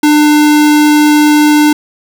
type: tone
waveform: square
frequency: 299.2 Hz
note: D4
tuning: 32 cents sharp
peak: -5 dBFS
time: 0.03-1.73 s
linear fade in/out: 5 ms
effects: none